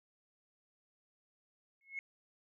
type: tone with exponential growth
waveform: sine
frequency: 2178 Hz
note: C#7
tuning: 31 cents flat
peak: -34 dBFS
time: 1.81-1.99 s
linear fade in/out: 1 ms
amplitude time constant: 37 ms
effects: tanh soft clip ceiling -30 dBFS